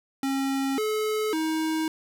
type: tone with pitch steps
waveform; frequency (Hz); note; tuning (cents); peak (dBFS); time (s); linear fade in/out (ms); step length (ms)
square; 271.2 / 430.1 / 316.9; C#4 / A4 / D#4; -38 / -39 / +32; -25; 0.23-1.88; 2; 550
effects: none